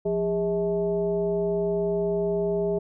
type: tone with frequency modulation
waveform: sine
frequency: 407.7 Hz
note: G#4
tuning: 32 cents flat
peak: -22 dBFS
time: 0.05-2.79 s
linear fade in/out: 10 ms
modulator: 233 Hz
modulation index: 0.88
effects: none